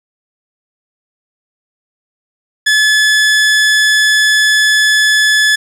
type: tone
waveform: sawtooth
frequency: 1720 Hz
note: A6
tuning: 40 cents flat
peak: -4 dBFS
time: 2.66-5.56 s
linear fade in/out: 10 ms
effects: low-pass 9000 Hz 12 dB/octave + 7-bit